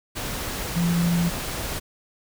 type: tone in noise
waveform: sine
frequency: 171.5 Hz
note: F3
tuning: 31 cents flat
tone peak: -19 dBFS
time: 0.75-1.3 s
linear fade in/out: 20 ms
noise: pink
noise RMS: -30 dBFS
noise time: 0.15-1.8 s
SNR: +8 dB
effects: none